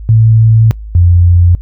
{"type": "tone pair in turn", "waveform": "sine", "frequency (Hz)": [111.8, 87.51], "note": ["A2", "F2"], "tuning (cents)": [28, 4], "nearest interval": "major third", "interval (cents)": 424, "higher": "first", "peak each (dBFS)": -3, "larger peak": "neither", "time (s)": [[0.09, 0.71], [0.95, 1.55]], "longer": "first", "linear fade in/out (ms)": 0, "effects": ["noise-tail reverb RT60 0.1 s tail -22 dB re dry", "added 53 Hz sine -22 dBFS peak until 1.61 s"]}